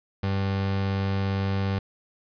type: tone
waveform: 30% pulse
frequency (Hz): 97.5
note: G2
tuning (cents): -9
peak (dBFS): -21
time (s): 0.23-1.79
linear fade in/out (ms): 5
effects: resampled to 11025 Hz + 10-bit